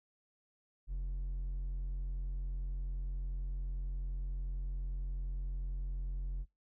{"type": "tone with hard clipping", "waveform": "sine", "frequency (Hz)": 44.35, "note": "F1", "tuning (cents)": 27, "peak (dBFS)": -36, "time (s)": [0.87, 6.46], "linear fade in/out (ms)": 50, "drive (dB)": 3, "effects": ["noise-tail reverb RT60 0.2 s tail -25 dB re dry"]}